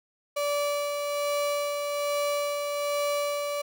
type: tone with tremolo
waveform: 35% pulse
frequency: 579 Hz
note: D5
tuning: 25 cents flat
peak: -23 dBFS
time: 0.36-3.62 s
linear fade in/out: 10 ms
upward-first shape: sine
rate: 1.2 Hz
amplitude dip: 35%
effects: none